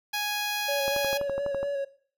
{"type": "tone", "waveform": "10% pulse", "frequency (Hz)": 830.6, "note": "G#5", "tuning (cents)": 0, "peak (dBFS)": -19, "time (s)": [0.13, 1.18], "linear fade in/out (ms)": 10}
{"type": "tone with vibrato", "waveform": "triangle", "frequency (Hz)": 560, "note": "C#5", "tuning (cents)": 18, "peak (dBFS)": -25, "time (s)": [0.68, 1.85], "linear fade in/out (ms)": 10, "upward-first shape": "square", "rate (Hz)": 4.2, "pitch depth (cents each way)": 22}
{"type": "click train", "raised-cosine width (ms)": 1, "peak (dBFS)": -21, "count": 10, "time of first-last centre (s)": [0.88, 1.63], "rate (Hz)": 12}
{"effects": ["noise-tail reverb RT60 0.5 s tail -17 dB re dry"]}